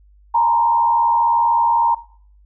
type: tone with frequency modulation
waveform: sine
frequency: 932.3 Hz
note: A#5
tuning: in tune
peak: -12 dBFS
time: 0.34-1.95 s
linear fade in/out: 10 ms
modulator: 80.9 Hz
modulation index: 0.58
effects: noise-tail reverb RT60 0.5 s tail -17 dB re dry + added 50 Hz sine -47 dBFS peak until 2.45 s